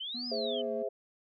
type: exponential two-way sweep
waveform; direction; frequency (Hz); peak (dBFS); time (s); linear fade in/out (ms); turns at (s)
sine; up then down; 2967 to 5120 to 2967; -36; 0-0.62; 10; 0.28
type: tone with vibrato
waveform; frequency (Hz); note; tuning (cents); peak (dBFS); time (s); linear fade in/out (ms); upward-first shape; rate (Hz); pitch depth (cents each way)
triangle; 236.3; A#3; +24; -38; 0.14-0.83; 10; sine; 2.9; 76
type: chord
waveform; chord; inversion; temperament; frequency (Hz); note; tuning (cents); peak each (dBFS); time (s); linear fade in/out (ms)
sine; Ab augmented; none; equal; 415.3 / 523.3 / 659.3; Ab4 / C5 / E5; 0 / 0 / 0; -36; 0.31-0.89; 10
effects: none